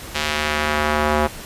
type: tone with band-pass filter sweep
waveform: square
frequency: 75.4 Hz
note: D2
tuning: 46 cents sharp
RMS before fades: -20 dBFS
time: 0.14-1.28 s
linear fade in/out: 20 ms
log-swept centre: 3400 to 840 Hz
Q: 0.86
effects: pink hiss -35 dBFS RMS until 1.45 s + resampled to 32000 Hz